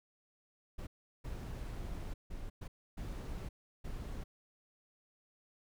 brown noise bursts at uneven times, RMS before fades -42 dBFS, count 6, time 0.78-0.87 / 1.24-2.14 / 2.3-2.5 / 2.61-2.68 / 2.97-3.49 / 3.84-4.24 s, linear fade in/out 10 ms, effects none

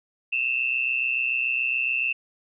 sine tone pair together, 2600 / 2727 Hz, E7 / F7, -24 / -42 cents, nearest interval minor second, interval 82 cents, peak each -25 / -25 dBFS, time 0.32-2.13 s, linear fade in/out 10 ms, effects none

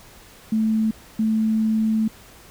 sine tone bursts at uneven times, 219.6 Hz, A3, 3 cents flat, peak -17 dBFS, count 2, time 0.52-0.91 / 1.19-2.08 s, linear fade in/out 5 ms, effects pink hiss -47 dBFS RMS until 2.5 s

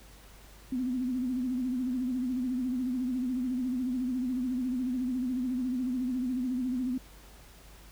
sine tone with vibrato, 252.6 Hz, B3, 39 cents sharp, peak -28 dBFS, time 0.72-6.98 s, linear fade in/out 5 ms, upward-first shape sine, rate 14 Hz, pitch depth 71 cents each way, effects added 50 Hz sine -52 dBFS peak until 7.91 s + pink hiss -55 dBFS RMS until 7.91 s

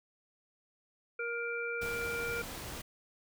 harmonic tone, 470 Hz, A#4, 14 cents sharp, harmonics 1 / 3 / 5, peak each -38 / -37 / -40 dBFS, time 1.19-2.42 s, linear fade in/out 5 ms
pink noise, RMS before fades -43 dBFS, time 1.81-2.82 s, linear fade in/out 10 ms
effects none

